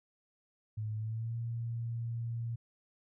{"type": "tone with pitch glide", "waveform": "sine", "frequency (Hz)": [108, 116.42], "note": ["A2", "A#2"], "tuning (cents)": [-32, -2], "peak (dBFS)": -34, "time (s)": [0.77, 2.56], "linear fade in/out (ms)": 10, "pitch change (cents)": 130, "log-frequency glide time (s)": [0.96, 1.36], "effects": []}